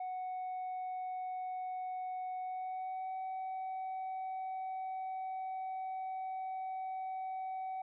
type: tone with pitch glide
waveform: sine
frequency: 740 to 755.5 Hz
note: F#5 to F#5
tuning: 0 to +36 cents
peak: -35 dBFS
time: 0-7.82 s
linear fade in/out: 5 ms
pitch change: +36 cents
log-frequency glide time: 2.41-3.16 s
effects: tanh soft clip ceiling -36 dBFS